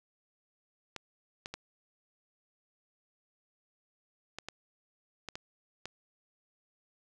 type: clicks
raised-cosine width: 0.2 ms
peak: -22 dBFS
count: 8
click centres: 0.963 / 1.459 / 1.54 / 4.386 / 4.486 / 5.287 / 5.355 / 5.856 s
effects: none